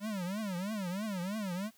square tone with vibrato, 196 Hz, G3, in tune, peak -35 dBFS, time 0-1.71 s, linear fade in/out 50 ms, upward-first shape triangle, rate 3.1 Hz, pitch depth 240 cents each way, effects white hiss -65 dBFS RMS until 1.77 s

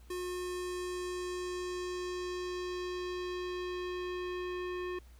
square tone with low-pass filter sweep, 360.4 Hz, F#4, 45 cents flat, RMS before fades -38 dBFS, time 0.1-4.99 s, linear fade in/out 5 ms, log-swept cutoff 12000 to 2500 Hz, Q 1.3, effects added 60 Hz sine -53 dBFS peak until 5.19 s + pink hiss -65 dBFS RMS until 5.19 s

